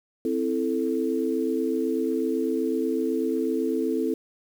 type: chord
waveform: sine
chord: A minor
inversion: first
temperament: equal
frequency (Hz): 261.6 / 329.6 / 440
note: C4 / E4 / A4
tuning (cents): 0 / 0 / 0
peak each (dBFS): -27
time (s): 0.25-4.14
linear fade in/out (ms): 2
effects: 8-bit